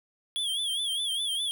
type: tone with vibrato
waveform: square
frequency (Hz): 3318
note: G#7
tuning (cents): -2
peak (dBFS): -28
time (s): 0.36-1.51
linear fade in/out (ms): 0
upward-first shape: sine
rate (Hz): 4.9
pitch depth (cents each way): 100
effects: none